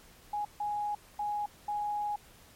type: tone bursts at uneven times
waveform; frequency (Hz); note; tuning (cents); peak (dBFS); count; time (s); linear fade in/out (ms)
sine; 830.6; G#5; 0; -30; 4; 0.33-0.45 / 0.6-0.95 / 1.19-1.46 / 1.68-2.16; 5
effects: pink hiss -57 dBFS RMS until 2.55 s + MP3 64 kbps